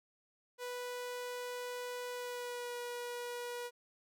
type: tone with pitch glide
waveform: sawtooth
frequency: 492.7 to 484.2 Hz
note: B4 to B4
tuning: -4 to -34 cents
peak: -36 dBFS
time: 0.58-3.71 s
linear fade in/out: 50 ms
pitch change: -30 cents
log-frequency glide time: 2.12-2.76 s
effects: none